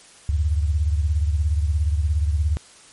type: beating tone pair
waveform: sine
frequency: 73.8 / 90.8 Hz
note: D2 / F#2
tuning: +9 / -32 cents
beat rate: 17 Hz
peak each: -18 / -25 dBFS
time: 0.29-2.57 s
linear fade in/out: 0 ms
effects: white hiss -48 dBFS RMS until 2.92 s + MP3 48 kbps